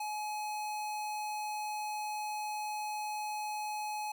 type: tone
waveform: square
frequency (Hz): 846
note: G#5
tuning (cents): +32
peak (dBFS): -36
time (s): 0-4.12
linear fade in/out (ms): 5
effects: none